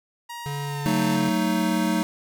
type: tone with pitch glide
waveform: sawtooth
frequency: 946 to 892.9 Hz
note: A#5 to A5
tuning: +25 to +25 cents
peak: -30 dBFS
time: 0.29-1.16 s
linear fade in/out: 10 ms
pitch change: -100 cents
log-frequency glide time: 0.62-0.9 s
type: tone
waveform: square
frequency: 143 Hz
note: D3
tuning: 46 cents flat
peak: -29 dBFS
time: 0.46-1.29 s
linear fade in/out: 0 ms
type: chord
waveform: square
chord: D# diminished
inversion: first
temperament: just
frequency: 186.68 / 224 / 311.1 Hz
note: F#3 / A3 / D#4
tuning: +16 / +31 / 0 cents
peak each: -26 dBFS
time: 0.86-2.03 s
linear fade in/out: 0 ms
effects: none